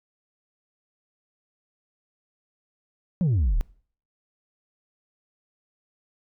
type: exponential sweep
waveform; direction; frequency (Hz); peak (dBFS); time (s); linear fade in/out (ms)
sine; down; 192.7 to 32.22; -16; 3.21-3.61; 0
effects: noise-tail reverb RT60 0.5 s tail -24 dB re dry + tanh soft clip ceiling -18 dBFS